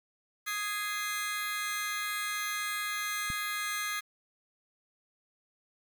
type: chord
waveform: sawtooth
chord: Ab major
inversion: second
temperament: just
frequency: 1245.9 / 1661.2 / 2077 Hz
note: Eb6 / Ab6 / C7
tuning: +2 / 0 / -13 cents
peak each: -33 dBFS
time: 0.46-4.01 s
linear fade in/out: 20 ms
type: click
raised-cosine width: 5 ms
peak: -27 dBFS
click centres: 3.302 s
effects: 9-bit